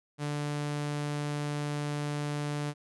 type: tone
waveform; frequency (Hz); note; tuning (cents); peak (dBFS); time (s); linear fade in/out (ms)
sawtooth; 146.83; D3; 0; -27; 0.18-2.74; 50
effects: resampled to 24000 Hz